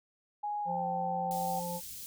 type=tone with pitch glide; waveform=sine; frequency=830.6 to 775 Hz; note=G#5 to G5; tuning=0 to -20 cents; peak=-32 dBFS; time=0.43-1.6 s; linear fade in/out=10 ms; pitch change=-120 cents; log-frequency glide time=0.62-0.86 s
type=harmonic tone; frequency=174.6 Hz; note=F3; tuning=in tune; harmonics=1 / 3 / 5; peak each=-39 / -39 / -39 dBFS; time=0.65-1.81 s; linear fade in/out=50 ms
type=band-stop noise; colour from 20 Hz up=white; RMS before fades=-44 dBFS; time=1.31-2.06 s; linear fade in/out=0 ms; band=170 to 4400 Hz; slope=12 dB/octave
effects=none